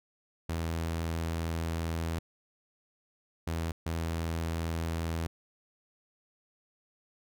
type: tone bursts at uneven times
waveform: sawtooth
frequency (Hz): 82.41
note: E2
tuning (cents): 0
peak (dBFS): -27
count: 3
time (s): 0.49-2.19 / 3.47-3.72 / 3.86-5.27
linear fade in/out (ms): 5
effects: none